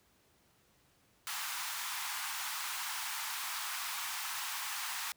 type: high-pass noise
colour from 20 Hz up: pink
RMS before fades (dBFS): -39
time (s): 1.27-5.12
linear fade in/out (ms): 0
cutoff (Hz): 850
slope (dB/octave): 48
effects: pink hiss -69 dBFS RMS until 5.16 s + high-pass 60 Hz 12 dB/octave